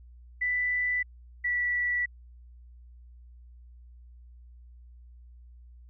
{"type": "tone pair in turn", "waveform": "sine", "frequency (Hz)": [1984, 1954.4], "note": ["B6", "B6"], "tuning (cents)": [7, -19], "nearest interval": "unison", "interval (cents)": 26, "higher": "first", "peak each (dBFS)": -25, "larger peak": "neither", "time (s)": [[0.41, 1.03], [1.44, 2.06]], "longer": "neither", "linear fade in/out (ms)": 10, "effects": ["added 60 Hz sine -48 dBFS peak until 5.89 s"]}